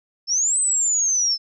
sine linear two-way sweep, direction up then down, 5220 to 8240 to 5220 Hz, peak -17 dBFS, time 0.27-1.38 s, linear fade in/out 50 ms, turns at 0.59 s, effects none

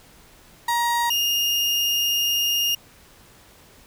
35% pulse tone pair in turn, 945 / 2832 Hz, A#5 / F7, +23 / +23 cents, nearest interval octave + perfect fifth, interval 1900 cents, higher second, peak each -18 dBFS, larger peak neither, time 0.68-1.1 / 1.1-2.75 s, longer second, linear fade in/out 5 ms, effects pink hiss -51 dBFS RMS until 3.86 s

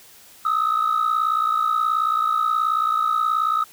sine tone pair together, 1241.4 / 1300 Hz, D#6 / E6, -4 / -24 cents, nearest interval minor second, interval 80 cents, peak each -19 dBFS, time 0.45-3.64 s, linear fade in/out 5 ms, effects tanh soft clip ceiling -14 dBFS + white hiss -48 dBFS RMS until 3.72 s

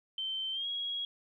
sine tone with pitch glide, 3103 to 3307 Hz, G7 to G#7, -18 to -8 cents, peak -33 dBFS, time 0.18-1.05 s, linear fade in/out 2 ms, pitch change +110 cents, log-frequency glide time 0.52-0.67 s, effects 12-bit

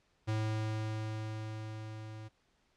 square tone with level ramp, 108.9 Hz, A2, 17 cents flat, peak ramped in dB -31 to -45 dBFS, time 0.27-2.29 s, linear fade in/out 20 ms, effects pink hiss -73 dBFS RMS until 2.76 s + low-pass 6000 Hz 12 dB/octave

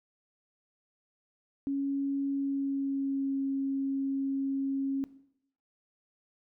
sine tone with pitch glide, 277.2 to 272.4 Hz, C#4 to C#4, 0 to -30 cents, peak -28 dBFS, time 1.67-5.04 s, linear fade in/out 0 ms, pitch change -30 cents, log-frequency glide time 2.29-3.4 s, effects noise-tail reverb RT60 0.7 s tail -17 dB re dry

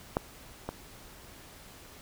clicks, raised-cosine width 1 ms, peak -12 / -19 dBFS, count 2, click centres 0.169 / 0.69 s, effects pink hiss -51 dBFS RMS until 2.01 s

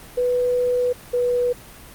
sine tone pair in turn, 493.9 / 489.4 Hz, B4 / B4, 0 / -16 cents, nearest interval unison, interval 16 cents, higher first, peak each -17 dBFS, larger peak neither, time 0.17-0.93 / 1.13-1.53 s, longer first, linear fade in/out 10 ms, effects pink hiss -42 dBFS RMS until 1.94 s + Opus 32 kbps

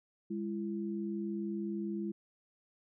sine tone pair together, 203.8 / 337.2 Hz, G#3 / E4, -32 / +39 cents, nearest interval major sixth, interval 871 cents, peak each -36 / -38 dBFS, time 0.3-2.12 s, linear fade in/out 10 ms, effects none

